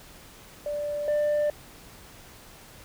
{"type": "tone pair in turn", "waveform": "sine", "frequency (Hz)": [587.3, 593.4], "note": ["D5", "D5"], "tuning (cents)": [0, 18], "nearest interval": "unison", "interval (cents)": 18, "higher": "second", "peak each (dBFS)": [-27, -19], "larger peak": "second", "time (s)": [[0.66, 1.08], [1.08, 1.5]], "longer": "neither", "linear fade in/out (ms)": 2, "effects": ["tanh soft clip ceiling -21 dBFS", "pink hiss -49 dBFS RMS until 2.84 s"]}